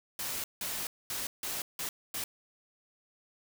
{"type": "noise bursts at uneven times", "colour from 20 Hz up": "white", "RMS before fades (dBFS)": -36, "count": 6, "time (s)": [[0.19, 0.44], [0.61, 0.87], [1.1, 1.27], [1.43, 1.62], [1.79, 1.89], [2.14, 2.24]], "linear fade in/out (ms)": 2, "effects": []}